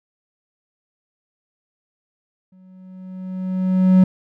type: tone with exponential growth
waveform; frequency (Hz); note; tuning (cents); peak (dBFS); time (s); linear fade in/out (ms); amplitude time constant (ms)
triangle; 186; F#3; +9; -5; 2.52-4.04; 5; 330
effects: none